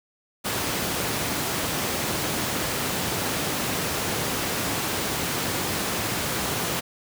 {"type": "high-pass noise", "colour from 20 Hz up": "pink", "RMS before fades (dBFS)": -27, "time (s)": [0.44, 6.81], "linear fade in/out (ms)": 20, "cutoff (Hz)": 110, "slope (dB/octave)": 12, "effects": []}